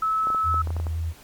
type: tone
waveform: sine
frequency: 1300 Hz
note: E6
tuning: 24 cents flat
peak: -20 dBFS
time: 0.02-0.62 s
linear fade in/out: 5 ms
type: clicks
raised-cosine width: 1 ms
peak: -21 dBFS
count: 9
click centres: 0.271 / 0.303 / 0.347 / 0.543 / 0.673 / 0.705 / 0.766 / 0.8 / 0.868 s
type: tone with vibrato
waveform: sine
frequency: 81.6 Hz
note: E2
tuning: 17 cents flat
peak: -24 dBFS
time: 0.43-1.14 s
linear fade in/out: 50 ms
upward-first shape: square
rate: 3.8 Hz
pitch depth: 16 cents each way
effects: pink hiss -49 dBFS RMS until 1.23 s + MP3 96 kbps